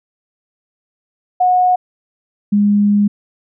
sine tone pair in turn, 729 / 205.1 Hz, F#5 / G#3, -26 / -21 cents, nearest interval octave + minor seventh, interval 2195 cents, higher first, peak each -9 dBFS, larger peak neither, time 1.4-1.76 / 2.52-3.08 s, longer second, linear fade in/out 10 ms, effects none

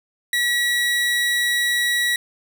30% pulse tone, 1929 Hz, B6, 41 cents flat, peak -15 dBFS, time 0.33-2.16 s, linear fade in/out 2 ms, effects none

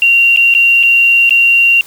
sine tone with dropouts, 2761 Hz, F7, 20 cents flat, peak -5 dBFS, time 0.02-1.81 s, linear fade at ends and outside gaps 1 ms, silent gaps 0.362-0.372 / 0.54-0.549 / 0.83-0.834 / 1.294-1.307 s, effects white hiss -37 dBFS RMS until 1.86 s

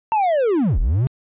triangle linear two-way sweep, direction down then up, 912 to 30.48 to 139.8 Hz, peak -13 dBFS, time 0.12-1.07 s, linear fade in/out 0 ms, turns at 0.79 s, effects resampled to 8000 Hz

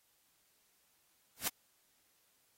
white noise with exponential growth, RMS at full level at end -28 dBFS, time 1.36-1.48 s, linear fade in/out 5 ms, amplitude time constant 25 ms, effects white hiss -73 dBFS RMS until 2.57 s + AAC 48 kbps

